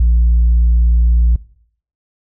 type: tone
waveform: sine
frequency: 58.27 Hz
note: A#1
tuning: in tune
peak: -6 dBFS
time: 0-1.36 s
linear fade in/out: 5 ms
effects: noise-tail reverb RT60 0.6 s tail -20 dB re dry + tanh soft clip ceiling -6 dBFS